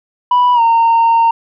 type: tone with pitch glide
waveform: sine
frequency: 985 to 919 Hz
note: B5 to A#5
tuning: -5 to -25 cents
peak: -5 dBFS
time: 0.31-1.31 s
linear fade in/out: 5 ms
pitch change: -120 cents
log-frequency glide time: 0.54-0.61 s
effects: tanh soft clip ceiling -6 dBFS